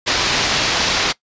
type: low-pass noise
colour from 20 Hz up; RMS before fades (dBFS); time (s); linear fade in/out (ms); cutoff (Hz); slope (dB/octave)
white; -18; 0.06-1.13; 20; 5400; 24
effects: noise-tail reverb RT60 0.1 s tail -20 dB re dry + resampled to 16000 Hz